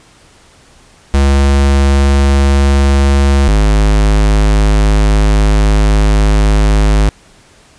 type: tone pair in turn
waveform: square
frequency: 69.3 / 51.87 Hz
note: C#2 / G#1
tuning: 0 / -1 cents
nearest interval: perfect fourth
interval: 501 cents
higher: first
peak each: -7 / -7 dBFS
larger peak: neither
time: 1.14-3.48 / 3.48-7.09 s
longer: second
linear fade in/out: 0 ms
effects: pink hiss -44 dBFS RMS until 7.78 s + resampled to 22050 Hz